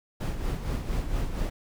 brown noise with tremolo, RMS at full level -27 dBFS, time 0.2-1.5 s, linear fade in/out 10 ms, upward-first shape sine, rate 4.3 Hz, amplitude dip 55%, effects none

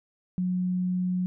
sine tone, 181.9 Hz, F#3, 29 cents flat, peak -24 dBFS, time 0.38-1.26 s, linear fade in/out 0 ms, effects none

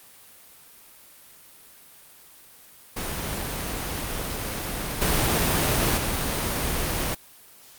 pink noise with level steps, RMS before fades -30 / -22 / -26 dBFS, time 2.96-7.15 s, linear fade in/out 10 ms, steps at 5.01 / 5.97 s, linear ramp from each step 10 ms, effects white hiss -50 dBFS RMS until 7.78 s + Opus 32 kbps

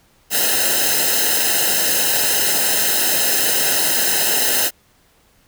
white noise with comb filter, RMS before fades -17 dBFS, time 0.3-4.71 s, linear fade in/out 50 ms, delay 0.87 ms, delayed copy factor -0.95, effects pink hiss -56 dBFS RMS until 5.47 s

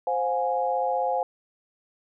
sine chord, F minor, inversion second, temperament equal with one note detuned, 523.3 / 714.8 / 830.6 Hz, C5 / F5 / Ab5, 0 / +40 / 0 cents, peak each -27 dBFS, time 0.07-1.23 s, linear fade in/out 2 ms, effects none

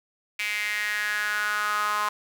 sawtooth tone with high-pass filter sweep, 209.2 Hz, G#3, 13 cents sharp, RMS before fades -27 dBFS, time 0.39-2.09 s, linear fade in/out 5 ms, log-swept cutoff 2300 to 1100 Hz, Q 5.8, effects none

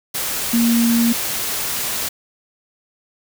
sine tone in noise, 233.1 Hz, A#3, in tune, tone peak -13 dBFS, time 0.53-1.13 s, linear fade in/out 10 ms, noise white, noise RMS -23 dBFS, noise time 0.14-2.09 s, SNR +7 dB, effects none

